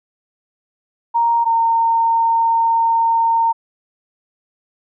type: tone pair in turn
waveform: sine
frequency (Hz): 932.3 / 915.8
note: A#5 / A#5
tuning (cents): 0 / -31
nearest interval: unison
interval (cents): 31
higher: first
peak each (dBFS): -12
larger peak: neither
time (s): 1.14-1.45 / 1.45-3.53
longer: second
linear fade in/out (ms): 20
effects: none